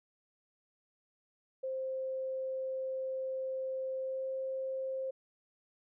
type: tone with pitch glide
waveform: sine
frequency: 525 to 528.3 Hz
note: C5 to C5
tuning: +6 to +17 cents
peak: -34 dBFS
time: 1.63-5.11 s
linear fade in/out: 10 ms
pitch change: +11 cents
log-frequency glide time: 4-4.28 s
effects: none